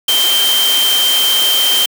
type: tone in noise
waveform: sine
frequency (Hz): 3136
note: G7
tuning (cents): 0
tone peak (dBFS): -11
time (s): 0.08-1.86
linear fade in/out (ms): 5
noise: white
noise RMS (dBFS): -17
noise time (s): 0.08-1.86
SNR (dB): +3
effects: high-pass 300 Hz 12 dB/octave